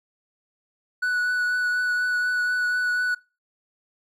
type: tone with vibrato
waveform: triangle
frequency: 1478 Hz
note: F#6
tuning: 2 cents flat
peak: -19 dBFS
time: 1.02-3.15 s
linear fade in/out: 10 ms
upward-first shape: triangle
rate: 4.1 Hz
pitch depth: 15 cents each way
effects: noise-tail reverb RT60 0.3 s tail -22 dB re dry